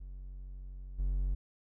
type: tone with level steps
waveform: triangle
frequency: 46.25 Hz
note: F#1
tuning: in tune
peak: -40 / -27 dBFS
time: 0-1.35 s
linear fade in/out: 10 ms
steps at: 0.98 s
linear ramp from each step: 20 ms
effects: none